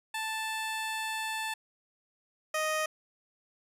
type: tone pair in turn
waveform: 15% pulse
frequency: 880 / 622.3 Hz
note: A5 / D#5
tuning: 0 / 0 cents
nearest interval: tritone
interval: 600 cents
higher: first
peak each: -26 / -22 dBFS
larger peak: second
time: 0.14-1.54 / 2.54-2.86 s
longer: first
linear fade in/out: 5 ms
effects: resampled to 32000 Hz